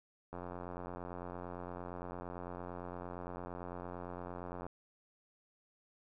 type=click train; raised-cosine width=1 ms; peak=-30 dBFS; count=386; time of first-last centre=0.33-4.666 s; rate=88.8 Hz; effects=none